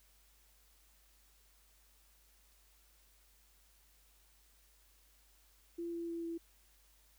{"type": "tone with pitch steps", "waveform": "sine", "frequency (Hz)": [340.3, 338.1, 336, 333.9], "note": ["F4", "E4", "E4", "E4"], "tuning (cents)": [-45, 44, 33, 22], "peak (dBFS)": -38, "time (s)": [5.78, 6.38], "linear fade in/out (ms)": 10, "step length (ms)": 150, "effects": ["added 50 Hz sine -68 dBFS peak until 7.18 s", "white hiss -69 dBFS RMS until 7.18 s"]}